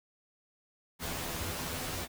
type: noise with comb filter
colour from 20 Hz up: pink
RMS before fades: -37 dBFS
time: 0.99-2.08 s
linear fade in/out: 50 ms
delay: 12 ms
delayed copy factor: +0.9
effects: none

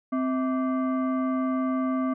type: tone with frequency modulation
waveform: sine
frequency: 259.9 Hz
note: C4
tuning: 11 cents flat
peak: -23 dBFS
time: 0.12-2.14 s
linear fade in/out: 10 ms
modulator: 906 Hz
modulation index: 0.68
effects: none

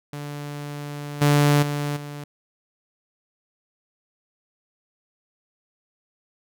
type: tone with level steps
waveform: sawtooth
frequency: 145.6 Hz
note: D3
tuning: 15 cents flat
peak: -27 / -11 / -20 / -29 dBFS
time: 0.13-2.24 s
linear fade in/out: 2 ms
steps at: 1.21 / 1.62 / 1.96 s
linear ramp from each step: 10 ms
effects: none

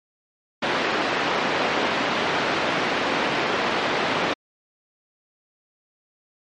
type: band-pass noise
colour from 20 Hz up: pink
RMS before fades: -23 dBFS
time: 0.62-4.34 s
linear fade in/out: 10 ms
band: 310 to 3300 Hz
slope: 12 dB/octave
effects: low-pass 5000 Hz 12 dB/octave + MP3 48 kbps

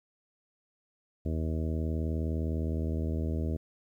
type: harmonic tone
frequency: 79.6 Hz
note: D#2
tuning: 40 cents sharp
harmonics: 1 / 2 / 3 / 4 / 5 / 6 / 7 / 8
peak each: -30 / -37 / -37 / -40 / -43 / -45 / -48 / -47 dBFS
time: 1.25-3.57 s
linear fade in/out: 10 ms
effects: 11-bit

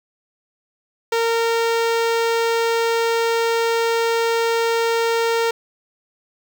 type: tone with notch filter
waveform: sawtooth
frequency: 460 Hz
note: A#4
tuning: 23 cents flat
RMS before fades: -19 dBFS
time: 1.12-5.51 s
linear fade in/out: 5 ms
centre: 11000 Hz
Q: 0.78
effects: none

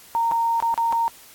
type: tone with dropouts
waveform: sine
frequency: 923 Hz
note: A#5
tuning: 17 cents flat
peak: -18 dBFS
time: 0.15-1.08 s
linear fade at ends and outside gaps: 0 ms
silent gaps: 0.313-0.319 / 0.602-0.625 / 0.741-0.777 / 0.925-0.929 s
effects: white hiss -47 dBFS RMS until 1.34 s + AAC 64 kbps

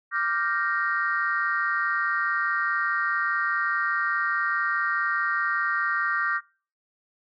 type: chord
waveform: sine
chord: G minor seventh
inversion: second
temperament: equal with one note detuned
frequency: 1174.7 / 1396.9 / 1561.7 / 1864.7 Hz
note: D6 / F6 / G6 / Bb6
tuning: 0 / 0 / -7 / 0 cents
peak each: -28 dBFS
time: 0.11-6.41 s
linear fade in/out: 50 ms
effects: noise-tail reverb RT60 0.4 s tail -24 dB re dry + tanh soft clip ceiling -13 dBFS

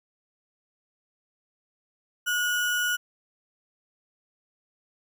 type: tone with sample-and-hold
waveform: sine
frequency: 1451 Hz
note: F#6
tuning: 34 cents flat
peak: -23 dBFS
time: 2.26-2.97 s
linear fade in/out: 20 ms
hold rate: 4410 Hz
effects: none

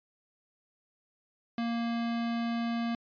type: tone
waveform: square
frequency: 233.1 Hz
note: A#3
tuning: in tune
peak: -30 dBFS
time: 1.58-2.95 s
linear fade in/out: 2 ms
effects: resampled to 11025 Hz

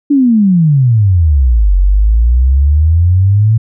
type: exponential two-way sweep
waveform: sine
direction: down then up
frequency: 295.2 to 45.31 to 113.8 Hz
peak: -5 dBFS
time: 0.1-3.58 s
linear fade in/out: 10 ms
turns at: 1.76 s
effects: none

